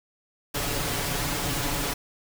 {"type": "noise with comb filter", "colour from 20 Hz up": "pink", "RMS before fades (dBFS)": -28, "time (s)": [0.54, 1.94], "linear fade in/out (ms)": 10, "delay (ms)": 7, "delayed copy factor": 0.65, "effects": []}